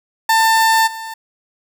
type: tone with level steps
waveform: 30% pulse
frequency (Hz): 894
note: A5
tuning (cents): +27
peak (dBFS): -8 / -24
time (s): 0.29-1.14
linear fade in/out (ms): 5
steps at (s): 0.86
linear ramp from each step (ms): 20
effects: none